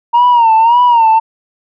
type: tone with vibrato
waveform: sine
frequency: 932.3 Hz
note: A#5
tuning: in tune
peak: -3 dBFS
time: 0.13-1.2 s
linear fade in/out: 20 ms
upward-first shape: sine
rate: 1.8 Hz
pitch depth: 94 cents each way
effects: tanh soft clip ceiling -3 dBFS